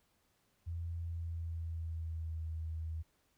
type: tone with pitch glide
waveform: sine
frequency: 84.3 to 80.35 Hz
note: E2 to E2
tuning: +39 to -44 cents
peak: -37 dBFS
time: 0.66-3.03 s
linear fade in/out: 20 ms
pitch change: -83 cents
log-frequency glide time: 1-2.42 s
effects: pink hiss -75 dBFS RMS until 3.37 s

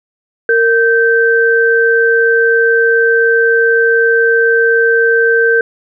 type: tone pair together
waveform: sine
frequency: 460.7 / 1556 Hz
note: A#4 / G6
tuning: -20 / -13 cents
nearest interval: octave + major sixth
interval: 2107 cents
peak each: -10 dBFS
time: 0.49-5.61 s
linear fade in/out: 2 ms
effects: none

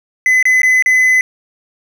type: tone with dropouts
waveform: triangle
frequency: 2021 Hz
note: B6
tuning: 39 cents sharp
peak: -6 dBFS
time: 0.26-1.21 s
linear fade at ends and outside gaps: 1 ms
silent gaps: 0.427-0.454 / 0.618-0.632 / 0.824-0.86 s
effects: none

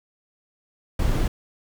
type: noise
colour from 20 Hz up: brown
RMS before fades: -21 dBFS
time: 0.99-1.28 s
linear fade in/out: 5 ms
effects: none

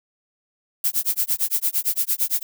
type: noise with tremolo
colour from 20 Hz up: violet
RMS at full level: -19 dBFS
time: 0.84-2.43 s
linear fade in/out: 2 ms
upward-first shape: sine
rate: 8.8 Hz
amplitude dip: 100%
effects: none

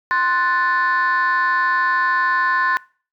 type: chord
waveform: sine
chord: F# diminished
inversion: second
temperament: equal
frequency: 1046.5 / 1480 / 1760 Hz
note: C6 / F#6 / A6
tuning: 0 / 0 / 0 cents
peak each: -17 / -21 / -18 dBFS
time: 0.11-2.77 s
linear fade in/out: 0 ms
effects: noise-tail reverb RT60 0.4 s tail -23 dB re dry + tanh soft clip ceiling -10 dBFS

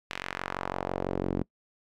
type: tone with band-pass filter sweep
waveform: sawtooth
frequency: 46 Hz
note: F#1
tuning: 9 cents flat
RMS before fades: -33 dBFS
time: 0.1-1.43 s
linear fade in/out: 10 ms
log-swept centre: 2600 to 270 Hz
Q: 1.3
effects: noise-tail reverb RT60 0.1 s tail -25 dB re dry

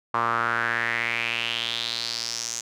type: tone with band-pass filter sweep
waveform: sawtooth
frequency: 116.54 Hz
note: A#2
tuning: in tune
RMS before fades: -27 dBFS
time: 0.14-2.61 s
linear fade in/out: 5 ms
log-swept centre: 1100 to 6600 Hz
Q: 4.7
effects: none

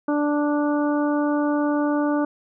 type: harmonic tone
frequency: 293.7 Hz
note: D4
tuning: in tune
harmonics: 1 / 2 / 3 / 4 / 5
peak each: -20 / -26 / -30 / -32 / -34 dBFS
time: 0.08-2.25 s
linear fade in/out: 5 ms
effects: none

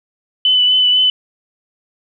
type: tone with vibrato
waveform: sine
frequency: 3000 Hz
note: F#7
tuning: 23 cents sharp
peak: -9 dBFS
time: 0.45-1.1 s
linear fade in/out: 2 ms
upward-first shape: triangle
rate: 4 Hz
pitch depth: 22 cents each way
effects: none

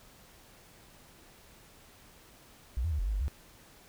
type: tone with pitch steps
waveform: sine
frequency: 60.6 / 83.6 / 74.3 / 44.5 / 52.8 / 48.51 / 68.9 Hz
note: B1 / E2 / D2 / F1 / G#1 / G1 / C#2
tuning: -32 / +25 / +21 / +33 / +29 / -17 / -10 cents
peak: -28 dBFS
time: 2.77-3.281 s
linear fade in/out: 0 ms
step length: 73 ms
effects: pink hiss -57 dBFS RMS until 3.88 s

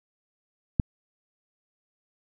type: click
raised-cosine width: 5 ms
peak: -8 dBFS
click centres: 0.798 s
effects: none

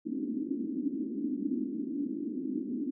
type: band-pass noise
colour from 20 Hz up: pink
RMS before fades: -34 dBFS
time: 0.05-2.91 s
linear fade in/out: 20 ms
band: 240 to 310 Hz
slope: 48 dB/octave
effects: none

